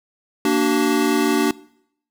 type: chord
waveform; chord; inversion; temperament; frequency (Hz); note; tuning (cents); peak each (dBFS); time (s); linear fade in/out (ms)
square; Bb augmented; none; equal with one note detuned; 233.1 / 293.7 / 379.1; Bb3 / D4 / F#4; 0 / 0 / +42; -23 / -19 / -21; 0.45-1.51; 2
effects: noise-tail reverb RT60 0.7 s tail -22 dB re dry